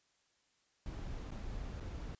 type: noise with dropouts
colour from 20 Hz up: brown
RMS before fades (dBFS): -43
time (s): 0.86-2.15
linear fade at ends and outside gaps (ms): 1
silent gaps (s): 1.307-1.316 / 1.8-1.806
effects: white hiss -75 dBFS RMS until 2.19 s + resampled to 16000 Hz